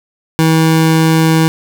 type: tone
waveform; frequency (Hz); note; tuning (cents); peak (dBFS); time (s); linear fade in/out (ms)
25% pulse; 160.8; E3; -43; -4; 0.39-1.48; 0
effects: none